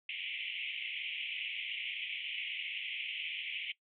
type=band-pass noise; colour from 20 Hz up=white; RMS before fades=-40 dBFS; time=0.09-3.72 s; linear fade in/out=2 ms; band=2100 to 3200 Hz; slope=96 dB/octave; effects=noise-tail reverb RT60 0.1 s tail -19 dB re dry